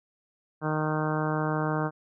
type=harmonic tone; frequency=154.4 Hz; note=D#3; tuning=13 cents flat; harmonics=1 / 2 / 3 / 4 / 5 / 6 / 7 / 8 / 9 / 10; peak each=-29 / -32 / -34 / -35 / -36 / -37 / -37 / -38 / -39 / -39 dBFS; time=0.61-1.91 s; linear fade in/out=50 ms; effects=none